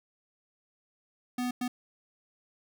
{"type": "tone bursts at uneven times", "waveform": "square", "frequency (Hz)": 247.9, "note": "B3", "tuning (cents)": 7, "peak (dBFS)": -30, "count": 2, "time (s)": [[1.38, 1.51], [1.61, 1.68]], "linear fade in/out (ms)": 5, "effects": []}